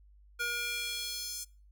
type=tone with high-pass filter sweep; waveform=square; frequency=476.5 Hz; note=A#4; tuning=38 cents sharp; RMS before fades=-36 dBFS; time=0.39-1.45 s; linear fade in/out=20 ms; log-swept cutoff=1400 to 6600 Hz; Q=1.7; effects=noise-tail reverb RT60 0.4 s tail -23 dB re dry + added 50 Hz sine -56 dBFS peak until 1.71 s